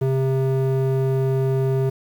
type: tone with band-pass filter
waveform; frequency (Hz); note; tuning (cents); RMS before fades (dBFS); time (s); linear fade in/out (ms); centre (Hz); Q
square; 133; C3; +29; -20; 0.01-1.9; 10; 280; 2.5
effects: 8-bit